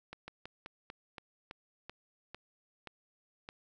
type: slowing click train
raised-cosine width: 0.3 ms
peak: -28 dBFS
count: 11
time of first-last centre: 0.13-3.489 s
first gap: 150 ms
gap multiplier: 1.17
effects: none